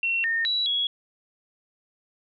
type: tone with pitch steps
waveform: sine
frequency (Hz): 2722 / 1829 / 3920 / 3340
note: F7 / A#6 / B7 / G#7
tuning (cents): -45 / -33 / -14 / +9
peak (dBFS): -22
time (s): 0.03-0.87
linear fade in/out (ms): 2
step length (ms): 210
effects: none